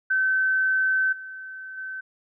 sine tone with level steps, 1534 Hz, G6, 38 cents flat, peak -19 / -35 / -31 dBFS, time 0.1-2.01 s, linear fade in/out 10 ms, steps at 1.12 / 1.77 s, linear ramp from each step 10 ms, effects none

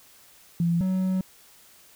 sine / triangle tone pair in turn, 170 / 187.05 Hz, F3 / F#3, -46 / +19 cents, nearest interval major second, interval 165 cents, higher second, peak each -20 dBFS, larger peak neither, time 0.6-0.81 / 0.81-1.21 s, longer second, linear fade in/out 2 ms, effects white hiss -54 dBFS RMS until 1.95 s

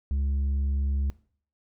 sine tone with tanh clipping, 69.3 Hz, C#2, in tune, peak -25 dBFS, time 0.11-1.1 s, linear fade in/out 0 ms, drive 5 dB, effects noise-tail reverb RT60 0.5 s tail -19 dB re dry

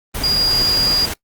sine tone in noise, 4843 Hz, D#8, 48 cents flat, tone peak -13 dBFS, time 0.23-1.06 s, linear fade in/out 10 ms, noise pink, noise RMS -24 dBFS, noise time 0.14-1.14 s, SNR +8 dB, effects noise-tail reverb RT60 0.1 s tail -22 dB re dry + Opus 24 kbps

